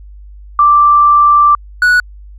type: tone pair in turn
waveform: sine / triangle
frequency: 1174.7 / 1470.7 Hz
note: D6 / F#6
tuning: 0 / -11 cents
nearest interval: major third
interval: 389 cents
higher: second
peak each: -4 dBFS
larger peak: neither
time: 0.59-1.55 / 1.82-2 s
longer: first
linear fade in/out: 2 ms
effects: added 50 Hz sine -31 dBFS peak until 2.38 s